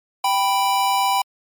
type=tone pair together; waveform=square; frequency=784 / 987.8 Hz; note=G5 / B5; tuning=0 / 0 cents; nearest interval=major third; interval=400 cents; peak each=-20 dBFS; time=0.24-1.22 s; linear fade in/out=5 ms; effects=MP3 96 kbps